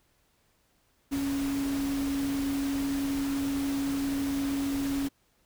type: tone in noise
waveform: sine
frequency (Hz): 277.2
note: C#4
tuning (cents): 0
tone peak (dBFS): -27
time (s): 1.11-5.09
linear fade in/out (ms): 20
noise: pink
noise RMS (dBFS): -39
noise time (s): 1.11-5.09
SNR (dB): +9
effects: pink hiss -69 dBFS RMS until 5.45 s